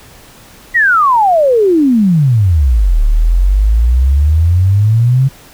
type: exponential two-way sweep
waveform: sine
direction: down then up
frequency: 1975.5 to 35.77 to 137.4 Hz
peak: -6 dBFS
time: 0.74-5.29 s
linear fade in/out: 20 ms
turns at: 3.02 s
effects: pink hiss -39 dBFS RMS until 5.53 s